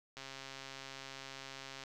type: click train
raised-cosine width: 0.2 ms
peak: -29 dBFS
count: 226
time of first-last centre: 0.17-1.837 s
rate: 135 Hz
effects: none